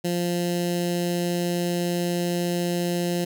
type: tone with notch filter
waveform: 15% pulse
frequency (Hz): 174.61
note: F3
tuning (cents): 0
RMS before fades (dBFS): -25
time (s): 0.04-3.25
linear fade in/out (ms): 10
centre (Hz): 1200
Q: 0.53
effects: none